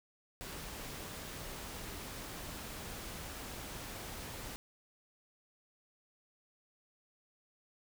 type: noise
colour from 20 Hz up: pink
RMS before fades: -45 dBFS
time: 0.41-4.56 s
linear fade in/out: 0 ms
effects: none